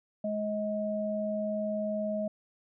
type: tone pair together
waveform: sine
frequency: 210.8 / 631.7 Hz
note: G#3 / D#5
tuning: +26 / +26 cents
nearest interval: octave + perfect fifth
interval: 1900 cents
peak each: -33 / -31 dBFS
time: 0.24-2.28 s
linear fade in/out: 5 ms
effects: none